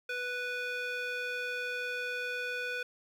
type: tone with band-pass filter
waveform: square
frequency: 493.9 Hz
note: B4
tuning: in tune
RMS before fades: -36 dBFS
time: 0.09-2.83 s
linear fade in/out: 5 ms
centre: 2000 Hz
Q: 1.9
effects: 10-bit